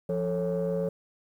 sine tone cluster, 173.4 / 442.3 / 549 Hz, F3 / A4 / C#5, -12 / +9 / -17 cents, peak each -29 dBFS, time 0.09-0.89 s, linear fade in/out 5 ms, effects tanh soft clip ceiling -21 dBFS + 10-bit

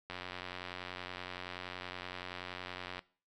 click train, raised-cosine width 0.3 ms, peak -25 dBFS, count 263, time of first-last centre 0.1-2.992 s, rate 90.6 Hz, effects noise-tail reverb RT60 0.4 s tail -20 dB re dry

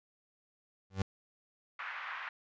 30% pulse tone with exponential growth, 95.9 Hz, G2, 37 cents flat, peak -24 dBFS, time 0.9-1.02 s, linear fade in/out 5 ms, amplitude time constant 25 ms
white band-pass noise, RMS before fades -42 dBFS, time 1.79-2.29 s, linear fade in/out 2 ms, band 980 to 2100 Hz, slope 24 dB/octave
effects resampled to 16000 Hz

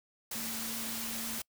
sine tone in noise, 227 Hz, A#3, 46 cents flat, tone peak -43 dBFS, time 0.35-1.39 s, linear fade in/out 5 ms, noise white, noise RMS -38 dBFS, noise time 0.31-1.42 s, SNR -8 dB, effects noise-tail reverb RT60 0.1 s tail -26 dB re dry

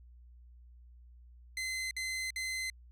sawtooth tone bursts, 2057 Hz, C7, 30 cents flat, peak -31 dBFS, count 3, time 1.57-2.7 s, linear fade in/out 2 ms, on 340 ms, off 55 ms, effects added 60 Hz sine -53 dBFS peak until 2.91 s + low-pass 12000 Hz 12 dB/octave

